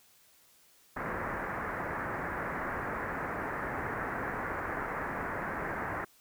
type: low-pass noise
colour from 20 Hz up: white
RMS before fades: -36 dBFS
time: 0.96-6.05 s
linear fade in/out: 10 ms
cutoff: 1900 Hz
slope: 48 dB/octave
effects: white hiss -63 dBFS RMS until 6.2 s